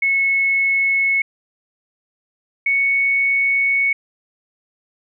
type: tone pair in turn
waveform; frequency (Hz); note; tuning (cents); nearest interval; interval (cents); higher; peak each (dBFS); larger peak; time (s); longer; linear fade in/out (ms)
sine; 2194 / 2218; C#7 / C#7; -18 / 0; unison; 18; second; -14; neither; 0.02-1.22 / 2.66-3.93; second; 5
effects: none